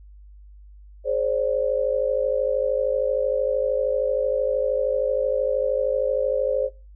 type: tone cluster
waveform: sine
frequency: 421.3 / 527 / 580 Hz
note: G#4 / C5 / D5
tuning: +25 / +12 / -22 cents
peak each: -28 / -22 / -25 dBFS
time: 1.04-6.7 s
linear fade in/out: 50 ms
effects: noise-tail reverb RT60 0.3 s tail -20 dB re dry + added 50 Hz sine -43 dBFS peak until 6.95 s